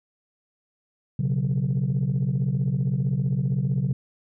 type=chord; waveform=sine; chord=B suspended second; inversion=none; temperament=just; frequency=123.47 / 138.9 / 185.21 Hz; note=B2 / C#3 / F#3; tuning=0 / +4 / +2 cents; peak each=-25 / -22 / -26 dBFS; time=1.19-3.93 s; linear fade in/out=5 ms; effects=tanh soft clip ceiling -17 dBFS